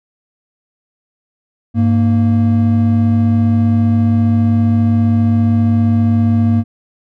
triangle tone pair together, 101.4 / 231.6 Hz, G#2 / A#3, -41 / -11 cents, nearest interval octave + major second, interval 1430 cents, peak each -10 dBFS, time 1.74-6.64 s, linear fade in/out 50 ms, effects none

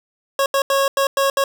25% pulse tone bursts at uneven times, 549 Hz, C#5, 17 cents flat, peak -11 dBFS, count 6, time 0.39-0.46 / 0.54-0.62 / 0.7-0.88 / 0.97-1.07 / 1.17-1.3 / 1.37-1.44 s, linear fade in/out 2 ms, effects none

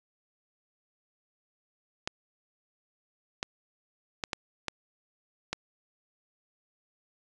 clicks, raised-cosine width 0.2 ms, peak -13 dBFS, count 6, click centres 2.075 / 3.429 / 4.238 / 4.332 / 4.683 / 5.53 s, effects resampled to 22050 Hz

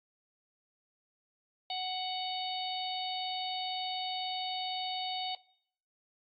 harmonic tone, 743 Hz, F#5, 7 cents sharp, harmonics 1 / 3 / 4 / 5 / 6, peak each -37 / -47 / -42 / -39 / -43 dBFS, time 1.7-5.35 s, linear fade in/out 2 ms, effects noise-tail reverb RT60 0.7 s tail -22 dB re dry + AAC 48 kbps

